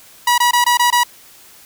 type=tone bursts; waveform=sawtooth; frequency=968 Hz; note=B5; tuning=35 cents flat; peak=-7 dBFS; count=6; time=0.27-1.035 s; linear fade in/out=5 ms; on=110 ms; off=21 ms; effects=white hiss -44 dBFS RMS until 1.65 s